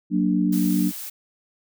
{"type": "chord", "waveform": "sine", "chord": "Gb augmented", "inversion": "none", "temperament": "equal", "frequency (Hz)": [185, 233.1, 293.7], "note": ["Gb3", "Bb3", "D4"], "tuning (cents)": [0, 0, 0], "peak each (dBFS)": [-21, -24, -22], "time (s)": [0.1, 0.92], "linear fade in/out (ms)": 50}
{"type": "noise", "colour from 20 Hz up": "blue", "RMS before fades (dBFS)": -34, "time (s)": [0.52, 1.1], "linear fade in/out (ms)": 10}
{"effects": []}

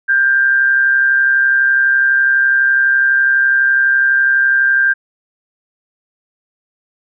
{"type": "tone with amplitude modulation", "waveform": "sine", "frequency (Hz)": 1587, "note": "G6", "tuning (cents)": 21, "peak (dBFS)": -7, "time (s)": [0.08, 4.94], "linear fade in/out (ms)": 20, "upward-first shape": "sine", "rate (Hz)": 132, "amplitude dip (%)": 45, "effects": []}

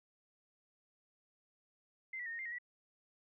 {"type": "tone with pitch steps", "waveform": "sine", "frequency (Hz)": [2077, 1951, 1834, 1857, 2096, 1881, 1951], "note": ["C7", "B6", "A#6", "A#6", "C7", "A#6", "B6"], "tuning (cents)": [-13, -22, -29, -7, 2, 15, -22], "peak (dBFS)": -40, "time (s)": [2.13, 2.585], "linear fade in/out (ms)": 5, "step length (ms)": 65, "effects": []}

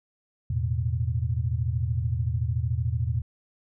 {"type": "chord", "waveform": "sine", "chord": "E suspended fourth", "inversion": "none", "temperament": "equal", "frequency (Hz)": [82.41, 110, 123.47], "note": ["E2", "A2", "B2"], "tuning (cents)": [0, 0, 0], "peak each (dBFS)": -28, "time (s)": [0.5, 3.22], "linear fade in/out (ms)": 5, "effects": []}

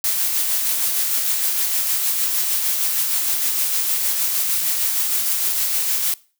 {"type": "noise with tremolo", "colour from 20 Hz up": "blue", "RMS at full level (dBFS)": -19, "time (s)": [0.04, 6.14], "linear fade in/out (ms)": 2, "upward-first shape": "sine", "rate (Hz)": 6.5, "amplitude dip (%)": 30, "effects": ["noise-tail reverb RT60 0.4 s tail -22 dB re dry"]}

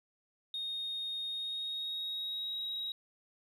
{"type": "tone with pitch glide", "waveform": "sine", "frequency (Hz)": [3709, 3818], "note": ["A#7", "A#7"], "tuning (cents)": [-9, 41], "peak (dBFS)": -34, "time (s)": [0.54, 2.92], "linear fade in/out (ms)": 2, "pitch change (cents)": 50, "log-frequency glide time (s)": [1.28, 2.59], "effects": ["tanh soft clip ceiling -32 dBFS", "12-bit"]}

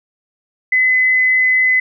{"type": "tone", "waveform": "sine", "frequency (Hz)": 2024, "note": "B6", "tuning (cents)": 42, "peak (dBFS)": -10, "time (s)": [0.72, 1.8], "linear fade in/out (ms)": 5, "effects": []}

